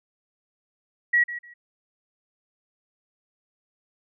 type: tone with echo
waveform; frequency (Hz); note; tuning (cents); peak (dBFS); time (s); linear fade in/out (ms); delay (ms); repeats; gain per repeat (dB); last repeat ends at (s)
sine; 1919; A#6; +50; -16; 1.13-1.24; 10; 150; 2; -14; 1.54
effects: none